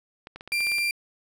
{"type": "clicks", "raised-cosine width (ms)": 0.3, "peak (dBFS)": -24, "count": 9, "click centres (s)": [0.271, 0.36, 0.409, 0.476, 0.52, 0.606, 0.669, 0.718, 0.784]}
{"type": "tone", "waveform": "35% pulse", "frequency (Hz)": 2375, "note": "D7", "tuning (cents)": 19, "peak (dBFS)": -21, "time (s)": [0.52, 0.91], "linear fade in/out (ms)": 2}
{"effects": ["low-pass 12000 Hz 12 dB/octave"]}